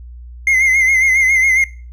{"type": "tone with vibrato", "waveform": "triangle", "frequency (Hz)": 2093, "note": "C7", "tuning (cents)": 0, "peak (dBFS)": -8, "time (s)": [0.47, 1.64], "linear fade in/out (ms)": 2, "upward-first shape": "sine", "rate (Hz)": 7.3, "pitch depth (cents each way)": 56, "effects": ["noise-tail reverb RT60 0.4 s tail -20 dB re dry", "added 60 Hz sine -31 dBFS peak until 1.92 s"]}